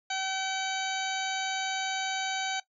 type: harmonic tone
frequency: 765 Hz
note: G5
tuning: 42 cents flat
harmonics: 1 / 2 / 3 / 4 / 5 / 6 / 8 / 9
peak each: -33 / -36 / -38 / -39 / -40 / -41 / -42 / -43 dBFS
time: 0.1-2.6 s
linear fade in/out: 5 ms
effects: noise-tail reverb RT60 0.1 s tail -17 dB re dry